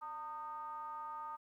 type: ring-modulated tone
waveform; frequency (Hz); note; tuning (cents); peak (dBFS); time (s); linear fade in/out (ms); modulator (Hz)
triangle; 162.2; E3; -28; -37; 0.01-1.37; 20; 1070
effects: 13-bit

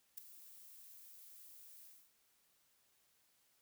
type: noise with ADSR envelope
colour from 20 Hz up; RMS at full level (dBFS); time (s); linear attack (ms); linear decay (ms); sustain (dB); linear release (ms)
violet; -43; 0.17-2.12; 11; 5; -15; 270
effects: white hiss -75 dBFS RMS until 3.61 s

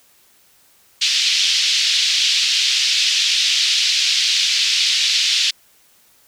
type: band-pass noise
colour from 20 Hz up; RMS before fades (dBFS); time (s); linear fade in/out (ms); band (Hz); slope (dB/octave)
pink; -17; 1.01-5.51; 10; 2900 to 5300; 24
effects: white hiss -54 dBFS RMS until 6.27 s

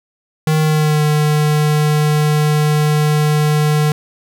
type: tone with pitch glide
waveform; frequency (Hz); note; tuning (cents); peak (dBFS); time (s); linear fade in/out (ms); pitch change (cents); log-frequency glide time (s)
square; 155.56 to 150.78; D#3 to D3; 0 to +46; -12; 0.47-3.92; 2; -54; 0.6-1.03
effects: 9-bit

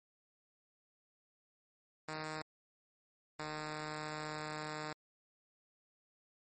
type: tone pair in turn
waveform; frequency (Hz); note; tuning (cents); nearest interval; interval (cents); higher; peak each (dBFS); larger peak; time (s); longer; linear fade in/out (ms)
5% pulse; 155.56 / 153.06; D#3 / D#3; 0 / -28; unison; 28; first; -29 / -29; neither; 2.08-2.42 / 3.39-4.93; second; 5
effects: low-pass 10000 Hz 12 dB/octave + MP3 32 kbps

